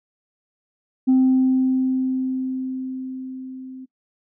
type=tone with level ramp; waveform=sine; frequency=259.9 Hz; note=C4; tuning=11 cents flat; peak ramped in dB=-10 to -34 dBFS; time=1.07-3.86 s; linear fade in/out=20 ms; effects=noise-tail reverb RT60 0.1 s tail -21 dB re dry + tanh soft clip ceiling -10 dBFS